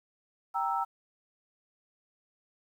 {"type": "chord", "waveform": "sine", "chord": "E diminished", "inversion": "first", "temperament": "equal", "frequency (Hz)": [784, 932.3, 1318.5], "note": ["G5", "Bb5", "E6"], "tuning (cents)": [0, 0, 0], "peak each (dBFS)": -32, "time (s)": [0.54, 0.85], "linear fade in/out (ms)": 20, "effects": ["10-bit"]}